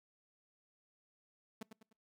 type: tone with echo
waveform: sawtooth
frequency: 220 Hz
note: A3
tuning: in tune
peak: -38 dBFS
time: 1.61-1.63 s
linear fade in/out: 5 ms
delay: 100 ms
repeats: 3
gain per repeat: -8 dB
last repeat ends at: 1.93 s
effects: noise-tail reverb RT60 0.3 s tail -26 dB re dry